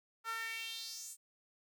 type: tone with high-pass filter sweep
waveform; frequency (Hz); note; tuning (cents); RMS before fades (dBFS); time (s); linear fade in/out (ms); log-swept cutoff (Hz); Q
sawtooth; 452.7; A4; +49; -43; 0.24-1.17; 50; 1200 to 8600; 3.8
effects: none